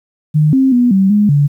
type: tone with pitch steps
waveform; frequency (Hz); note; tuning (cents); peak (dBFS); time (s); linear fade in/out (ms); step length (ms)
sine; 152.2 / 265.4 / 244.3 / 192.5 / 207.7 / 144; D#3 / C4 / B3 / G3 / G#3 / D3; -38 / +25 / -19 / -31 / 0 / -34; -7; 0.34-1.48; 20; 190
effects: 8-bit